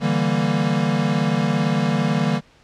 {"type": "chord", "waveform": "square", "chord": "E half-diminished seventh", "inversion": "third", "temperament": "equal", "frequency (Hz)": [146.83, 164.81, 196, 233.1], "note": ["D3", "E3", "G3", "Bb3"], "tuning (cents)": [0, 0, 0, 0], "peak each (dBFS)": -24, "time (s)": [0, 2.41], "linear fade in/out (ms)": 50, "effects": ["pink hiss -53 dBFS RMS until 2.63 s", "low-pass 5000 Hz 12 dB/octave"]}